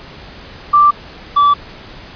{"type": "tone pair in turn", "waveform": ["sine", "triangle"], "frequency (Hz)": [1174.7, 1155.9], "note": ["D6", "D6"], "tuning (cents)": [0, -28], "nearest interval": "unison", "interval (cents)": 28, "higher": "first", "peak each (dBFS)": -5, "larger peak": "neither", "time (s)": [[0.73, 0.91], [1.36, 1.54]], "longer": "neither", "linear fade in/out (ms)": 10, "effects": ["pink hiss -35 dBFS RMS until 2.15 s", "resampled to 11025 Hz"]}